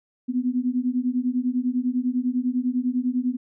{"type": "beating tone pair", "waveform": "sine", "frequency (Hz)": [245.1, 255.1], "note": ["B3", "C4"], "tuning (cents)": [-13, -44], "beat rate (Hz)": 10, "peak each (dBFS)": -24, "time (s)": [0.28, 3.37], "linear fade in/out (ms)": 20, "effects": []}